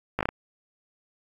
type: slowing click train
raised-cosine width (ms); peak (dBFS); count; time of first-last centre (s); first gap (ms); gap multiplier
0.5; -10; 5; 0.19-0.289; 17; 1.26
effects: AAC 64 kbps